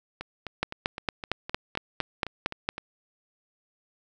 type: two click trains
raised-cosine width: 0.3 ms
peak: -19 / -9 dBFS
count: 11 / 10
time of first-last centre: 0.21-2.781 / 0.63-2.689 s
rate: 3.89 / 4.37 Hz
effects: none